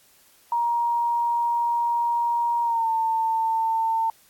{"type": "tone with pitch glide", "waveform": "sine", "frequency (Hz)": [943, 899.9], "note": ["A#5", "A5"], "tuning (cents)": [20, 39], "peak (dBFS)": -20, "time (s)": [0.52, 4.1], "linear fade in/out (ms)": 2, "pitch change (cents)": -81, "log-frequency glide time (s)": [2.63, 2.89], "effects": ["white hiss -57 dBFS RMS until 4.29 s", "AAC 64 kbps"]}